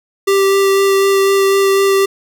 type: tone with vibrato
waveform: square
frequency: 392 Hz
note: G4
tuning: in tune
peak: -10 dBFS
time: 0.27-2.06 s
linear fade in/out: 10 ms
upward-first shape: sine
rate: 4 Hz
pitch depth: 9 cents each way
effects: none